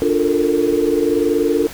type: chord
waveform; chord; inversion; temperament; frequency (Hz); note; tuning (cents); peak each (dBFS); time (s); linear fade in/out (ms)
sine; Bb major seventh; first; equal with one note detuned; 293.7 / 349.2 / 440 / 460.8; D4 / F4 / A4 / Bb4; 0 / 0 / 0 / -20; -19; 0.02-1.67; 0
effects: pink hiss -34 dBFS RMS until 1.73 s